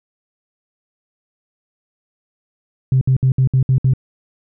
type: tone bursts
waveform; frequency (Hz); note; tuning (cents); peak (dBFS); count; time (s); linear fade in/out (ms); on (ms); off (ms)
sine; 130.81; C3; 0; -9; 7; 2.92-3.936; 2; 92; 62
effects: tanh soft clip ceiling -6 dBFS